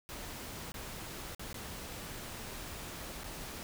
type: noise with dropouts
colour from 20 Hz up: pink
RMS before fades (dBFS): -44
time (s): 0.09-3.63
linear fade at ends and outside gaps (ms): 0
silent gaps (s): 0.719-0.742 / 1.348-1.395 / 1.529-1.543 / 3.235-3.242
effects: none